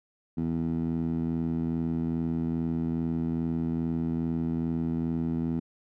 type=tone with band-pass filter; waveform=15% pulse; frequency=82.41 Hz; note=E2; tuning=in tune; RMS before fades=-29 dBFS; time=0.37-5.6 s; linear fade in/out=10 ms; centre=220 Hz; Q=2.1; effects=none